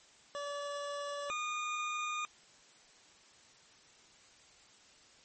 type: tone pair in turn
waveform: 25% pulse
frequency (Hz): 574 / 1221.5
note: D5 / D#6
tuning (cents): -40 / -32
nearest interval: octave + minor second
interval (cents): 1308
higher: second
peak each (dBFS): -34 / -31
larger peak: second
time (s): 0.35-1.3 / 1.3-2.25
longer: neither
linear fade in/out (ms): 0
effects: white hiss -61 dBFS RMS until 5.24 s + MP3 32 kbps